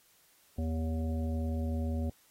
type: harmonic tone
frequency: 80.2 Hz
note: E2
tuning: 47 cents flat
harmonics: 1 / 3 / 5 / 7 / 9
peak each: -31 / -36 / -47 / -44 / -50 dBFS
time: 0.58-2.1 s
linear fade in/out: 5 ms
effects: white hiss -65 dBFS RMS until 2.3 s + AAC 48 kbps